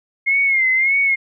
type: tone with vibrato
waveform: sine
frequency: 2136 Hz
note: C7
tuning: 35 cents sharp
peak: -13 dBFS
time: 0.26-1.16 s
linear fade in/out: 20 ms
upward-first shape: sine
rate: 1.7 Hz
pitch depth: 76 cents each way
effects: none